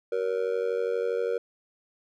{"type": "tone with amplitude modulation", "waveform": "triangle", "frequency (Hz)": 471.4, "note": "A#4", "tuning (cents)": 19, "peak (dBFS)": -19, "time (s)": [0.12, 1.38], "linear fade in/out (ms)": 5, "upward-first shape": "sine", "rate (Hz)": 92.4, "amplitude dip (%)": 95, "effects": []}